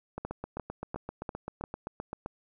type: two click trains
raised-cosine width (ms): 1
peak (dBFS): -20 / -22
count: 5 / 17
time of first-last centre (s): 0.25-1.639 / 0.18-2.261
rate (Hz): 2.88 / 7.69
effects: none